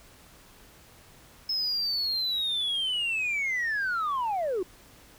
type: linear sweep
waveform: sine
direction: down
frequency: 5210 to 341.5 Hz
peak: -24 dBFS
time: 1.49-4.63 s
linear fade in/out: 5 ms
effects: tanh soft clip ceiling -24 dBFS + pink hiss -54 dBFS RMS until 5.18 s